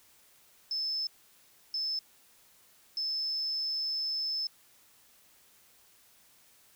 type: tone bursts at uneven times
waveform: sine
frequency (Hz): 5250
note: E8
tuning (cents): -8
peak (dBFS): -30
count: 3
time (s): 0.71-1.07 / 1.74-1.99 / 2.97-4.47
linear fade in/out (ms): 2
effects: white hiss -62 dBFS RMS until 6.75 s